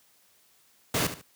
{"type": "noise with echo", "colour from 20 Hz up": "pink", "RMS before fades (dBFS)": -26, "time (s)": [0.94, 1.07], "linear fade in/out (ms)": 5, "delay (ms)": 73, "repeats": 2, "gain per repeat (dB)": -11, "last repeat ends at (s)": 1.216, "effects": ["white hiss -63 dBFS RMS until 1.35 s", "high-pass 80 Hz 12 dB/octave"]}